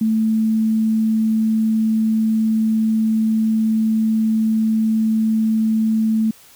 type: tone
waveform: sine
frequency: 220.4 Hz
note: A3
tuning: 3 cents sharp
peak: -14 dBFS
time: 0.01-6.31 s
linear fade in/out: 5 ms
effects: white hiss -47 dBFS RMS until 6.55 s